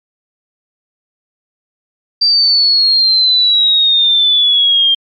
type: exponential sweep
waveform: sine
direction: down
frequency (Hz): 4699 to 3184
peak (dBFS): -7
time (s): 2.21-4.95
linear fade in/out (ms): 10
effects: MP3 64 kbps